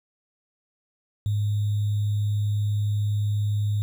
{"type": "tone with sample-and-hold", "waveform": "sine", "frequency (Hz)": 103.83, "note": "G#2", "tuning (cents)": 0, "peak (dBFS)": -21, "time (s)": [1.26, 3.82], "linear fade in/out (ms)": 0, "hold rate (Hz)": 3675, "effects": []}